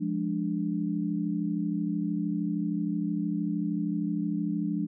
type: chord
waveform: sine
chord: D diminished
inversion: first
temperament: equal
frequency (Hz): 174.61 / 207.7 / 293.7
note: F3 / Ab3 / D4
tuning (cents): 0 / 0 / 0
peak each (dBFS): -31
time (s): 0-4.87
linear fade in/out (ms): 20
effects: none